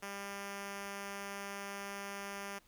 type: tone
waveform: 5% pulse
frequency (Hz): 199.4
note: G3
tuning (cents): +30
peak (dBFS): -30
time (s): 0.02-2.59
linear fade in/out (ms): 10
effects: pink hiss -68 dBFS RMS until 2.67 s